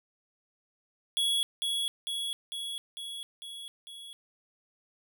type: tone with echo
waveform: square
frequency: 3356 Hz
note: G#7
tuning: 17 cents sharp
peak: -26 dBFS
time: 1.17-1.43 s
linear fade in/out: 0 ms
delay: 450 ms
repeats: 6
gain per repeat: -3 dB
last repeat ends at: 4.13 s
effects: none